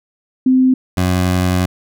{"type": "tone pair in turn", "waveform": ["sine", "20% pulse"], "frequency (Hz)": [258.3, 91.14], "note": ["C4", "F#2"], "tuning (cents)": [-22, -26], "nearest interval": "octave + tritone", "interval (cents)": 1804, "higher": "first", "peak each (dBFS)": -8, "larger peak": "neither", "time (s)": [[0.46, 0.74], [0.97, 1.66]], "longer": "second", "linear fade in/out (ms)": 5, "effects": []}